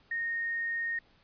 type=tone; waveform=sine; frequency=1852 Hz; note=A#6; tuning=12 cents flat; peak=-30 dBFS; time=0.11-0.99 s; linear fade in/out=5 ms; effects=pink hiss -64 dBFS RMS until 1.23 s + resampled to 11025 Hz